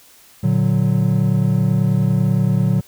triangle chord, Bb augmented, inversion none, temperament equal, 116.54 / 146.83 / 185 Hz, Bb2 / D3 / F#3, 0 / 0 / 0 cents, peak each -16 dBFS, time 0.43-2.81 s, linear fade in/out 10 ms, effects white hiss -48 dBFS RMS until 2.87 s

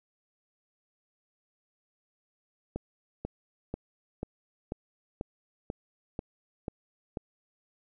click train, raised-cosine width 2 ms, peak -20 dBFS, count 10, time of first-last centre 2.76-7.172 s, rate 2.04 Hz, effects none

